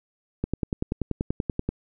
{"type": "click train", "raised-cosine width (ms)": 3, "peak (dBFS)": -12, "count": 14, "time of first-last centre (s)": [0.44, 1.69], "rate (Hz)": 10.4, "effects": []}